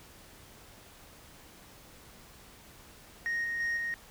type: tone with level steps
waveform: sine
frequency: 1864.7 Hz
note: A#6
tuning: in tune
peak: -27 / -30 / -26 / -30 dBFS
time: 3.26-3.94 s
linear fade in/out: 0 ms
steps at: 3.44 / 3.6 / 3.77 s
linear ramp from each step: 2 ms
effects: tanh soft clip ceiling -28 dBFS + pink hiss -54 dBFS RMS until 4.1 s